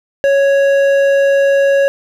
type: tone with hard clipping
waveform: triangle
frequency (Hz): 554.4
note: C#5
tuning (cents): 0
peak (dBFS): -10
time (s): 0.24-1.88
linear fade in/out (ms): 0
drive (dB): 12
effects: none